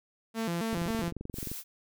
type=tone with vibrato; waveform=sawtooth; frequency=196 Hz; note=G3; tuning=in tune; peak=-26 dBFS; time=0.34-1.12 s; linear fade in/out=50 ms; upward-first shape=square; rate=3.7 Hz; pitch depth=240 cents each way
type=click train; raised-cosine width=3 ms; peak=-25 dBFS; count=19; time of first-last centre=0.73-1.516 s; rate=22.9 Hz
type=noise; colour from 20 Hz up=blue; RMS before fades=-40 dBFS; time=1.33-1.64 s; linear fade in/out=50 ms
effects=none